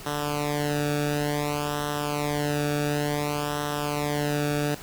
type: tone with flanger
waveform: sawtooth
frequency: 146.83 Hz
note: D3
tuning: in tune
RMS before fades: -27 dBFS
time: 0.06-4.75 s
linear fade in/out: 5 ms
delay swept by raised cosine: 0.43 to 0.98 ms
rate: 0.56 Hz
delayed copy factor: -0.95
effects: pink hiss -42 dBFS RMS until 4.82 s